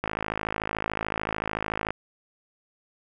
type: click train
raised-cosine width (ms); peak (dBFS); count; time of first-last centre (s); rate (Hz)
0.5; -12; 101; 0.04-1.906; 53.6
effects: none